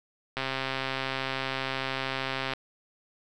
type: click train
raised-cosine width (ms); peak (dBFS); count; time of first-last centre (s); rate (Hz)
0.3; -14; 289; 0.37-2.535; 133
effects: none